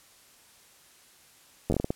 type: slowing click train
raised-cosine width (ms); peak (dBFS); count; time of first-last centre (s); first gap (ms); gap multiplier
2; -13; 8; 1.7-1.905; 10; 1.35
effects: white hiss -57 dBFS RMS until 1.95 s + low-pass 12000 Hz 12 dB/octave